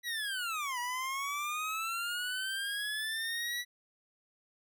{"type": "linear two-way sweep", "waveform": "25% pulse", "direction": "down then up", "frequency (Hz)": [1959, 960, 1959], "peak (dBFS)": -30, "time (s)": [0.03, 3.65], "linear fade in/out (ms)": 50, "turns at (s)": 0.79, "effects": []}